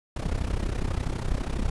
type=noise with amplitude modulation; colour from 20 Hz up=brown; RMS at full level=-24 dBFS; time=0.16-1.7 s; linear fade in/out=5 ms; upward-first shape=sine; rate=32.2 Hz; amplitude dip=80%; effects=resampled to 24000 Hz